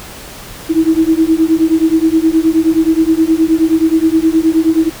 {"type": "beating tone pair", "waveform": "sine", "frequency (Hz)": [317.8, 327.3], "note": ["D#4", "E4"], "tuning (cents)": [37, -12], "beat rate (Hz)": 9.5, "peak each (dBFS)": -11, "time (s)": [0.69, 4.9], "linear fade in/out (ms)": 20, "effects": ["pink hiss -31 dBFS RMS until 5 s"]}